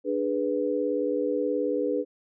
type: chord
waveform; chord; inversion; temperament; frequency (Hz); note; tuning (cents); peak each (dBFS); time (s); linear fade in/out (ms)
sine; G# diminished; second; equal with one note detuned; 295 / 415.3 / 493.9; D4 / G#4 / B4; +8 / 0 / 0; -29 / -29 / -27; 0.04-2.05; 50
effects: none